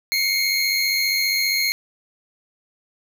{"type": "tone cluster", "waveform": "square", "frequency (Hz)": [2122, 2217, 4225], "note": ["C7", "C#7", "C8"], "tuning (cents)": [24, 0, 16], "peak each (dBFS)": [-26, -24, -22], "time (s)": [0.12, 1.72], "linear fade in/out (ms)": 0, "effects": []}